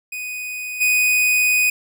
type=tone with level steps; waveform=45% pulse; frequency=2489 Hz; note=D#7; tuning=in tune; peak=-26 / -14 dBFS; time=0.12-1.7 s; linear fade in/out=5 ms; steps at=0.8 s; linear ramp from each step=20 ms; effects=none